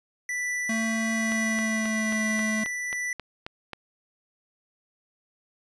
square tone with tremolo, 1975.5 Hz, B6, in tune, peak -27 dBFS, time 0.29-3.13 s, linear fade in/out 2 ms, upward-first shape triangle, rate 1.1 Hz, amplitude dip 30%
square tone with pitch glide, 224.1 to 217.1 Hz, A3 to A3, +32 to -23 cents, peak -27 dBFS, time 0.69-2.64 s, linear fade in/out 5 ms, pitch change -55 cents, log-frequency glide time 1.14-2.25 s
click train, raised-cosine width 0.3 ms, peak -19 dBFS, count 10, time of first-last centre 1.32-3.733 s, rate 3.73 Hz
effects resampled to 22050 Hz

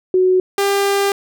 sine / sawtooth tone pair in turn, 370 / 398.6 Hz, F#4 / G4, 0 / +29 cents, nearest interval minor second, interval 129 cents, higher second, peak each -10 dBFS, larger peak neither, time 0.14-0.4 / 0.58-1.12 s, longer second, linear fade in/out 2 ms, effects none

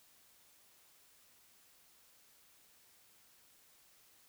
silence, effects white hiss -66 dBFS RMS until 4.28 s

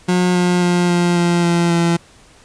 30% pulse tone with pitch steps, 180 / 178.24 / 176.5 / 174.77 / 173.07 / 171.38 / 169.7 Hz, F#3 / F3 / F3 / F3 / F3 / F3 / F3, -47 / +36 / +19 / +2 / -15 / -32 / -49 cents, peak -10 dBFS, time 0.08-1.97 s, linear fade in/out 10 ms, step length 270 ms, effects pink hiss -47 dBFS RMS until 2.44 s + resampled to 22050 Hz

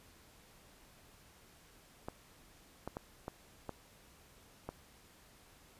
clicks, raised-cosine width 1 ms, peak -26 dBFS, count 6, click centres 2.085 / 2.876 / 2.969 / 3.281 / 3.693 / 4.69 s, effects pink hiss -62 dBFS RMS until 5.79 s + resampled to 32000 Hz

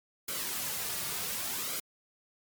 white noise with flanger, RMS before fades -35 dBFS, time 0.28-1.8 s, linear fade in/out 5 ms, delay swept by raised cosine 1.1 to 3.9 ms, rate 0.68 Hz, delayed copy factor -0.55, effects MP3 96 kbps

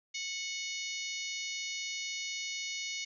harmonic tone, 734 Hz, F#5, 14 cents flat, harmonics 3 / 4 / 5 / 6 / 7 / 8 / 9, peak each -40 / -44 / -44 / -45 / -46 / -45 / -45 dBFS, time 0.14-3.05 s, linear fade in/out 10 ms, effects none

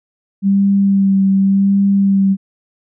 sine tone with vibrato, 196 Hz, G3, in tune, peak -9 dBFS, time 0.42-2.37 s, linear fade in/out 50 ms, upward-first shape sine, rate 0.88 Hz, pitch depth 20 cents each way, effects none

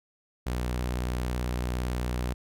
sawtooth tone with vibrato, 61.4 Hz, B1, 9 cents flat, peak -24 dBFS, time 0.46-2.34 s, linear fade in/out 10 ms, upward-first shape square, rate 18 Hz, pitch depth 60 cents each way, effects none

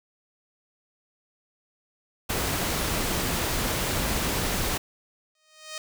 pink noise, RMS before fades -27 dBFS, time 2.29-4.78 s, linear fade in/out 10 ms
5% pulse tone with exponential growth, 622.3 Hz, D#5, in tune, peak -20 dBFS, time 5.35-5.78 s, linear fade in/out 2 ms, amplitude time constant 92 ms
effects none

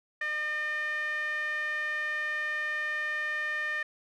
sawtooth tone with band-pass filter, 605 Hz, D#5, 49 cents flat, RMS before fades -32 dBFS, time 0.21-3.83 s, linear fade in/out 5 ms, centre 1900 Hz, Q 7.9, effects none

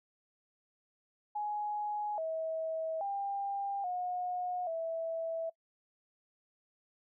sine tone with pitch steps, 836 / 644 / 797 / 722 / 656 Hz, G#5 / E5 / G5 / F#5 / E5, +11 / -41 / +28 / -43 / -9 cents, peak -33 dBFS, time 1.35-5.5 s, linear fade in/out 10 ms, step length 830 ms, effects noise-tail reverb RT60 0.1 s tail -24 dB re dry

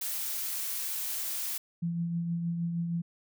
blue noise, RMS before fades -34 dBFS, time 0.01-1.58 s, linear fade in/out 5 ms
sine tone with tremolo, 169.7 Hz, F3, 49 cents flat, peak -27 dBFS, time 1.82-3.02 s, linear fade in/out 10 ms, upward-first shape triangle, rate 6.4 Hz, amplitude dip 40%
effects none

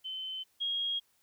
sine tone pair in turn, 3064 / 3272 Hz, G7 / G#7, -40 / -26 cents, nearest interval minor second, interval 114 cents, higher second, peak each -36 / -30 dBFS, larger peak second, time 0.04-0.44 / 0.6-1 s, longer neither, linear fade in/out 20 ms, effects white hiss -71 dBFS RMS until 1.22 s

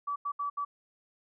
sine tone bursts at uneven times, 1149 Hz, D6, 38 cents flat, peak -30 dBFS, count 4, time 0.07-0.16 / 0.25-0.32 / 0.39-0.5 / 0.57-0.65 s, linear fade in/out 10 ms, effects none

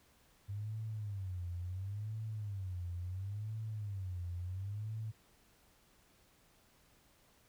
sine tone with vibrato, 98.2 Hz, G2, 4 cents sharp, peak -38 dBFS, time 0.48-5.12 s, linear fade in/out 20 ms, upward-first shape sine, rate 0.72 Hz, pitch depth 200 cents each way, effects pink hiss -68 dBFS RMS until 7.48 s

